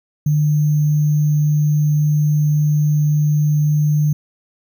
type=tone with sample-and-hold; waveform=sine; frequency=149.7 Hz; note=D3; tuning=33 cents sharp; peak=-12 dBFS; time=0.26-4.13 s; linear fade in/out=5 ms; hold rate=6300 Hz; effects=none